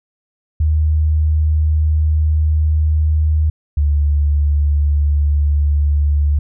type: tone pair in turn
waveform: sine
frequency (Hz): 77.2 / 72.99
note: D#2 / D2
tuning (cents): -13 / -10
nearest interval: minor second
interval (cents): 97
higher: first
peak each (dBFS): -11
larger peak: neither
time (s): 0.6-3.5 / 3.77-6.39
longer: first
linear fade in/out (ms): 5
effects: none